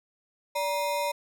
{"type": "ring-modulated tone", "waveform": "square", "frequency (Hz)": 763, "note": "G5", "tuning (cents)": -47, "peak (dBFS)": -24, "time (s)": [0.55, 1.12], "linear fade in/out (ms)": 10, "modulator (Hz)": 184, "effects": []}